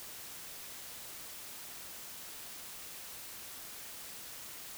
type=silence; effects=white hiss -47 dBFS RMS until 4.77 s